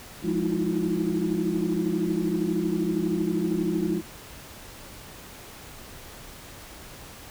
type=tone cluster; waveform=sine; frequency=174.3 / 207 / 313.2 / 325.9 / 355 Hz; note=F3 / G#3 / D#4 / E4 / F4; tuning=-3 / -5 / +11 / -20 / +28 cents; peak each=-29 dBFS; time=0.22-4.02 s; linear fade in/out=50 ms; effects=tanh soft clip ceiling -14 dBFS + pink hiss -44 dBFS RMS until 7.3 s